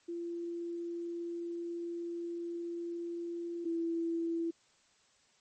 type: tone pair in turn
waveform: sine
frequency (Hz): 341.7 / 333.5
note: F4 / E4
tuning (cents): -38 / +20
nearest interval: unison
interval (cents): 42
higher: first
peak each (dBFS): -36 / -31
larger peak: second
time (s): 0.08-3.65 / 3.65-4.51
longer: first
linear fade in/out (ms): 10
effects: white hiss -68 dBFS RMS until 5.4 s + MP3 32 kbps